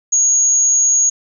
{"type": "tone", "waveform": "sine", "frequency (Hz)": 6645, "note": "G#8", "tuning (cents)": 0, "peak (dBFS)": -10, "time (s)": [0.12, 1.1], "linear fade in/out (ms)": 10, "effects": []}